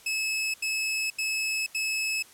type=tone bursts; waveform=sawtooth; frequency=2592 Hz; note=E7; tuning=30 cents flat; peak=-23 dBFS; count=4; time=0.06-2.226 s; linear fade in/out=5 ms; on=480 ms; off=82 ms; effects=white hiss -53 dBFS RMS until 2.33 s + low-pass 12000 Hz 12 dB/octave